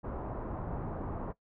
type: low-pass noise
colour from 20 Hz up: pink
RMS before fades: -38 dBFS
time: 0.03-1.33 s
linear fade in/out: 20 ms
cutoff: 1100 Hz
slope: 24 dB/octave
effects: noise-tail reverb RT60 0.1 s tail -18 dB re dry